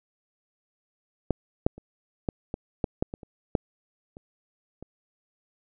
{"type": "clicks", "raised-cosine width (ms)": 2, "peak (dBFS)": [-9, -6, -30, -13, -17, -11, -10, -21, -30, -8, -30, -27], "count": 12, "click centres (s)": [1.307, 1.665, 1.78, 2.288, 2.541, 2.842, 3.025, 3.139, 3.232, 3.552, 4.169, 4.826], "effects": []}